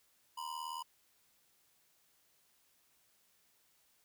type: ring-modulated tone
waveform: square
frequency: 985 Hz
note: B5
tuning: 5 cents flat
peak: -38 dBFS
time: 0.37-0.83 s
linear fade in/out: 10 ms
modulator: 39.5 Hz
effects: white hiss -72 dBFS RMS until 4.04 s